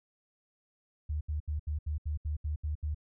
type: tone bursts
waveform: sine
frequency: 75.5 Hz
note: D2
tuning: 48 cents sharp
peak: -30 dBFS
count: 10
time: 1.09-2.947 s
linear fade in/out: 10 ms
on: 120 ms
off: 73 ms
effects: none